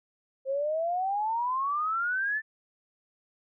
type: exponential sweep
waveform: sine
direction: up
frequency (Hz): 525 to 1786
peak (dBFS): -26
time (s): 0.45-2.42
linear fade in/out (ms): 50
effects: none